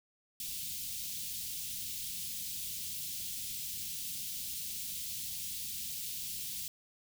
white band-stop noise, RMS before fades -40 dBFS, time 0.4-6.68 s, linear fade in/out 2 ms, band 210 to 2900 Hz, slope 24 dB/octave, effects none

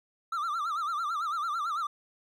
triangle tone with vibrato, 1267 Hz, D#6, 31 cents sharp, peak -27 dBFS, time 0.32-1.87 s, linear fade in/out 5 ms, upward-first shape sine, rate 9 Hz, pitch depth 150 cents each way, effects none

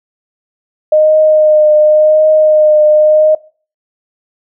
sine tone with vibrato, 614 Hz, D#5, 23 cents flat, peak -4 dBFS, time 0.92-3.35 s, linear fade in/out 5 ms, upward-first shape triangle, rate 0.91 Hz, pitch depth 23 cents each way, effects noise-tail reverb RT60 0.4 s tail -22 dB re dry

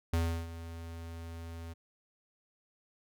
square tone with ADSR envelope, 83.2 Hz, E2, 17 cents sharp, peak -27 dBFS, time 0.13-1.74 s, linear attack 5 ms, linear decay 330 ms, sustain -15 dB, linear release 19 ms, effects none

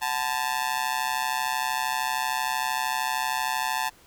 sawtooth tone with amplitude modulation, 880 Hz, A5, in tune, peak -17 dBFS, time 0.01-3.9 s, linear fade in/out 20 ms, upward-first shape sine, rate 133 Hz, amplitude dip 100%, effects pink hiss -55 dBFS RMS until 4.06 s

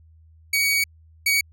sawtooth tone pair in turn, 2253 / 2253 Hz, C#7 / C#7, +28 / +28 cents, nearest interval unison, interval 0 cents, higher neither, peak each -15 / -14 dBFS, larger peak second, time 0.53-0.84 / 1.26-1.41 s, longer first, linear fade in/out 5 ms, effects added 80 Hz sine -49 dBFS peak until 1.52 s

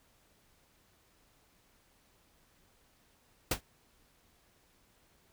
pink noise with exponential decay, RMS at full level -23 dBFS, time 3.51-3.61 s, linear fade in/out 5 ms, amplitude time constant 21 ms, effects pink hiss -68 dBFS RMS until 5.32 s

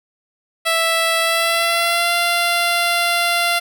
10% pulse tone with pitch glide, 659.3 to 691.3 Hz, E5 to F5, 0 to -18 cents, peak -7 dBFS, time 0.65-3.6 s, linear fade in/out 20 ms, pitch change +82 cents, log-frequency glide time 1.21-2.14 s, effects none

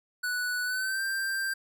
square tone with pitch glide, 1480 to 1577.1 Hz, F#6 to G6, 0 to +10 cents, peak -29 dBFS, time 0.23-1.54 s, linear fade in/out 10 ms, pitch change +110 cents, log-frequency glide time 0.64-1.03 s, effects none

